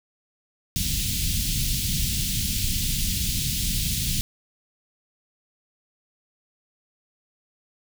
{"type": "band-stop noise", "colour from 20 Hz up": "pink", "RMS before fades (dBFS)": -25, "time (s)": [0.76, 4.21], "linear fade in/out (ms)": 0, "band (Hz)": [200, 3000], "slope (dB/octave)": 24, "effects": []}